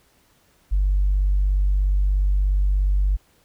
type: tone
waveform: sine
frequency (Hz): 48.45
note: G1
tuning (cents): -20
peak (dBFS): -15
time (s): 0.71-3.17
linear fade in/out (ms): 20
effects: tanh soft clip ceiling -12 dBFS + pink hiss -60 dBFS RMS until 3.44 s